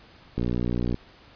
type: click train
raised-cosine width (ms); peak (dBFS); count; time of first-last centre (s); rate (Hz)
3; -14; 35; 0.38-0.944; 60.3
effects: pink hiss -52 dBFS RMS until 1.35 s + resampled to 11025 Hz